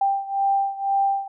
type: beating tone pair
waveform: sine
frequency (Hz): 788 / 790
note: G5 / G5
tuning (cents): +9 / +13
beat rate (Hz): 2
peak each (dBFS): -21 / -24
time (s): 0.01-1.28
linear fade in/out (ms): 5
effects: none